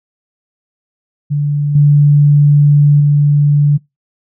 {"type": "tone with level steps", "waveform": "sine", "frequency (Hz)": 145.7, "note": "D3", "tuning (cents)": -13, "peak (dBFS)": [-11, -4, -6], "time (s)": [1.3, 3.78], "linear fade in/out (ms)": 20, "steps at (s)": [1.75, 3], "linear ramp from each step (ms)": 5, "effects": ["noise-tail reverb RT60 0.2 s tail -24 dB re dry"]}